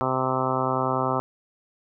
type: harmonic tone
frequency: 130.2 Hz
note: C3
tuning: 8 cents flat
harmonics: 1 / 2 / 3 / 4 / 5 / 6 / 7 / 8 / 9 / 10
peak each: -31 / -31 / -31 / -31 / -31 / -31 / -31 / -31 / -31 / -31 dBFS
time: 0.01-1.2 s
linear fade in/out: 0 ms
effects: none